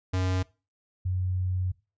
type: tone pair in turn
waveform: square / sine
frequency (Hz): 92.6 / 91.91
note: F#2 / F#2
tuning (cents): +2 / -11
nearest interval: unison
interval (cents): 13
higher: first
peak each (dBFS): -25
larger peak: neither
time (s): 0.13-0.43 / 1.05-1.72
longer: second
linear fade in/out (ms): 10
effects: noise-tail reverb RT60 0.3 s tail -21 dB re dry + resampled to 16000 Hz